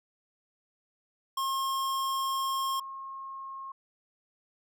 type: tone pair in turn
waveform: square / sine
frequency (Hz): 1074 / 1077.8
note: C6 / C#6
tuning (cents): +45 / -49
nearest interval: unison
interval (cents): 6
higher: second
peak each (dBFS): -29 / -38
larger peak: first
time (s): 1.37-2.8 / 2.8-3.72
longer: first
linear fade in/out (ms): 5
effects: none